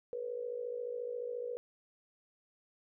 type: tone with amplitude modulation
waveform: sine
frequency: 485.3 Hz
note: B4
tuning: 30 cents flat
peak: -33 dBFS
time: 0.13-1.57 s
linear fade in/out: 0 ms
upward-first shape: sine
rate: 54.3 Hz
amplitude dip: 75%
effects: none